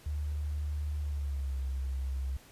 sine tone with pitch glide, 74.2 to 66.49 Hz, D2 to C2, +18 to +28 cents, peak -31 dBFS, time 0.06-2.37 s, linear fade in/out 5 ms, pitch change -190 cents, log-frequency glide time 1.01-1.58 s, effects pink hiss -57 dBFS RMS until 2.51 s + resampled to 32000 Hz

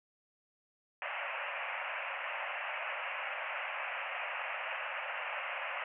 white band-pass noise, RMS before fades -39 dBFS, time 1.02-5.84 s, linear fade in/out 2 ms, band 530 to 2800 Hz, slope 96 dB/octave, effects none

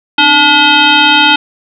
sine tone with frequency modulation, 2006 Hz, B6, 26 cents sharp, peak -4 dBFS, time 0.18-1.36 s, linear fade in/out 5 ms, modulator 568 Hz, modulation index 2.7, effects none

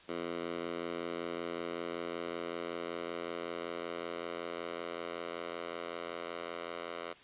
10% pulse tone with high-pass filter sweep, 85.3 Hz, F2, 40 cents flat, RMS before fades -40 dBFS, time 0.08-7.14 s, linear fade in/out 20 ms, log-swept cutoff 330 to 600 Hz, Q 1.1, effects white hiss -57 dBFS RMS until 7.23 s + resampled to 8000 Hz

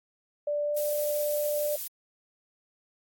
sine tone with pitch glide, 587.3 to 591 Hz, D5 to D5, 0 to +11 cents, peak -26 dBFS, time 0.47-1.76 s, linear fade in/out 5 ms, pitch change +11 cents, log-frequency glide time 0.64-0.74 s
violet noise, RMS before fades -34 dBFS, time 0.76-1.88 s, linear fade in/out 10 ms
effects AAC 64 kbps

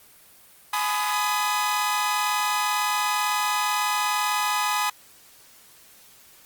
sawtooth tone cluster, 842 / 1002 / 1243 Hz, G#5 / B5 / D#6, +24 / +25 / -2 cents, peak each -23 dBFS, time 0.73-4.9 s, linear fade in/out 5 ms, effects white hiss -52 dBFS RMS until 6.45 s + Opus 32 kbps

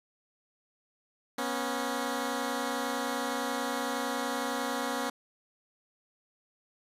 10% pulse tone pair together, 242.6 / 273.5 Hz, B3 / C#4, -31 / -23 cents, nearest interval major second, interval 208 cents, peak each -25 dBFS, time 1.38-5.1 s, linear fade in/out 5 ms, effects resampled to 32000 Hz + 10-bit

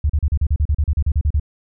sine tone bursts, 73.8 Hz, D2, 9 cents sharp, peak -13 dBFS, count 15, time 0.04-1.398 s, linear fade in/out 5 ms, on 56 ms, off 37 ms, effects none

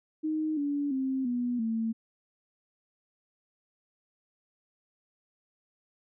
sine tone with pitch steps, 311.1 / 286.9 / 264.6 / 244.1 / 225.1 Hz, D#4 / D4 / C4 / B3 / A3, 0 / -40 / +20 / -20 / +40 cents, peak -27 dBFS, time 0.23-1.93 s, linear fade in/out 20 ms, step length 340 ms, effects none

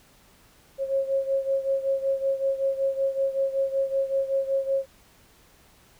sine beating tone pair, 541 / 546.3 Hz, C#5 / C#5, -42 / -25 cents, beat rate 5.3 Hz, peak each -24 / -28 dBFS, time 0.78-4.86 s, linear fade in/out 50 ms, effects pink hiss -57 dBFS RMS until 5.99 s

